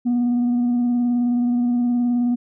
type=tone with vibrato; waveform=sine; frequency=242.4 Hz; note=B3; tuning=32 cents flat; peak=-14 dBFS; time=0.05-2.36 s; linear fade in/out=20 ms; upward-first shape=square; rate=19 Hz; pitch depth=16 cents each way; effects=tanh soft clip ceiling -15 dBFS